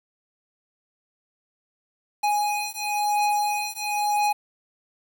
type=beating tone pair; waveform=square; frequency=830.6 / 831.59 Hz; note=G#5 / G#5; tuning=0 / +2 cents; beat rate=0.99 Hz; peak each=-26 dBFS; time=2.23-4.33 s; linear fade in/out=10 ms; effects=8-bit